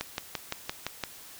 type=click train; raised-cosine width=0.2 ms; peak=-13 dBFS; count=7; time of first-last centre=0.01-1.037 s; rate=5.84 Hz; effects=white hiss -48 dBFS RMS until 1.39 s

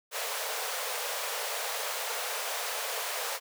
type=high-pass noise; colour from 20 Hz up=pink; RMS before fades=-34 dBFS; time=0.11-3.4 s; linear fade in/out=50 ms; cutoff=440 Hz; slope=96 dB/octave; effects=none

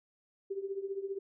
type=tone with tremolo; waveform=sine; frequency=392 Hz; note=G4; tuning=in tune; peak=-31 dBFS; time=0.5-1.19 s; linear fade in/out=10 ms; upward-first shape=triangle; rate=15 Hz; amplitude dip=85%; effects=none

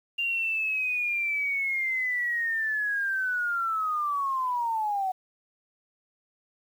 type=linear sweep; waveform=sine; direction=down; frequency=2794 to 740 Hz; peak=-25 dBFS; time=0.18-5.12 s; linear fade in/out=10 ms; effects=9-bit

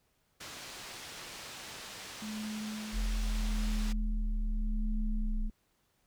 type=low-pass noise; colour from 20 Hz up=white; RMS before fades=-46 dBFS; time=0.4-3.93 s; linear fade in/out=10 ms; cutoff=5500 Hz; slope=12 dB/octave
type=tone with tremolo; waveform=sine; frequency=214.4 Hz; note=A3; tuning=45 cents flat; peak=-36 dBFS; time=2.22-5.5 s; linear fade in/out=2 ms; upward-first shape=sine; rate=0.81 Hz; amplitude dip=55%
type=linear sweep; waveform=sine; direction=down; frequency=43.65 to 30.29 Hz; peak=-29 dBFS; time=2.92-5.51 s; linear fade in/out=50 ms
effects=pink hiss -74 dBFS RMS until 6.06 s

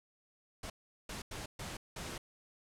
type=noise bursts at uneven times; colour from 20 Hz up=pink; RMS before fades=-43 dBFS; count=5; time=0.63-0.7 / 1.09-1.22 / 1.31-1.46 / 1.59-1.77 / 1.96-2.18 s; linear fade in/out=5 ms; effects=low-pass 10000 Hz 12 dB/octave

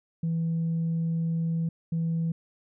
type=tone bursts at uneven times; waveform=sine; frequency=164.81 Hz; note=E3; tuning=in tune; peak=-23 dBFS; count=2; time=0.23-1.69 / 1.92-2.32 s; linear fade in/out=5 ms; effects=tanh soft clip ceiling -22 dBFS

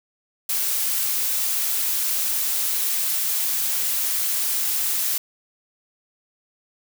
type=noise; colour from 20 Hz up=blue; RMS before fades=-23 dBFS; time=0.49-5.18 s; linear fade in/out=5 ms; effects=none

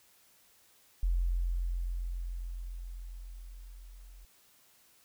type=tone with level ramp; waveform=sine; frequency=43.65 Hz; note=F1; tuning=in tune; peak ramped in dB=-25 to -49 dBFS; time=1.03-4.25 s; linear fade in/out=0 ms; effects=white hiss -64 dBFS RMS until 5.04 s

